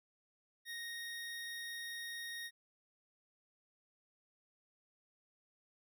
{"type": "tone", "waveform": "25% pulse", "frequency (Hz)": 1864.7, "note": "A#6", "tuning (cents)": 0, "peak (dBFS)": -39, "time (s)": [0.65, 2.51], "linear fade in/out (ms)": 50, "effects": []}